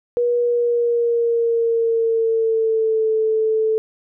sine tone with pitch glide, 481.5 to 439 Hz, B4 to A4, -44 to -4 cents, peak -15 dBFS, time 0.17-3.78 s, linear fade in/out 0 ms, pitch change -160 cents, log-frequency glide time 0.38-3.1 s, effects none

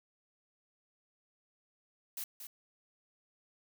blue noise with echo, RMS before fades -40 dBFS, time 2.17-2.24 s, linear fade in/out 2 ms, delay 230 ms, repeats 1, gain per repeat -7 dB, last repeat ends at 2.47 s, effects none

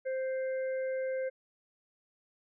harmonic tone, 523.3 Hz, C5, in tune, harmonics 1 / 3 / 4, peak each -31 / -46 / -49 dBFS, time 0.05-1.3 s, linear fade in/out 20 ms, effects none

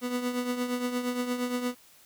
30% pulse tone with tremolo, 246.9 Hz, B3, in tune, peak -23 dBFS, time 0.01-1.75 s, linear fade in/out 50 ms, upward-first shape triangle, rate 8.6 Hz, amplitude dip 65%, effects white hiss -57 dBFS RMS until 2.05 s

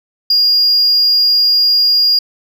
sine tone, 4839 Hz, D#8, 49 cents flat, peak -6 dBFS, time 0.3-2.19 s, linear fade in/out 5 ms, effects tanh soft clip ceiling -6 dBFS

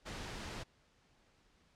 pink noise, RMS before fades -44 dBFS, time 0.05-0.64 s, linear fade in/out 20 ms, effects pink hiss -70 dBFS RMS until 1.75 s + low-pass 6000 Hz 12 dB/octave

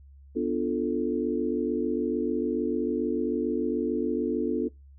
sine chord, B half-diminished seventh, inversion none, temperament equal, 246.9 / 293.7 / 349.2 / 440 Hz, B3 / D4 / F4 / A4, 0 / 0 / 0 / 0 cents, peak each -30 dBFS, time 0.35-4.69 s, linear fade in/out 20 ms, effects noise-tail reverb RT60 0.2 s tail -22 dB re dry + added 69 Hz sine -48 dBFS peak until 4.98 s

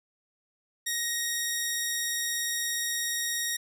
10% pulse tone, 1877 Hz, A#6, 11 cents sharp, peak -19 dBFS, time 0.86-3.57 s, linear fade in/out 10 ms, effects none

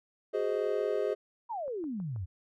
triangle chord, Ab dominant seventh, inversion third, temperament just, 373.8 / 415.3 / 519.1 / 623 Hz, Gb4 / Ab4 / C5 / Eb5, +18 / 0 / -14 / +2 cents, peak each -34 / -29 / -33 / -33 dBFS, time 0.33-1.15 s, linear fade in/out 20 ms
sine exponential sweep, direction down, 987.8 to 82.41 Hz, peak -33 dBFS, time 1.49-2.26 s, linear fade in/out 20 ms
click train, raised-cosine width 1 ms, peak -39 dBFS, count 4, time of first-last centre 1.68-2.162 s, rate 6.23 Hz
effects none

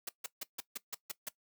white noise bursts, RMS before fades -39 dBFS, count 8, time 0.07-1.288 s, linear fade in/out 5 ms, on 21 ms, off 150 ms, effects noise-tail reverb RT60 0.1 s tail -18 dB re dry + high-pass 200 Hz 12 dB/octave

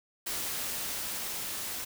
white noise with level ramp, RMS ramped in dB -34 to -37 dBFS, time 0.26-1.85 s, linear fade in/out 10 ms, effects none

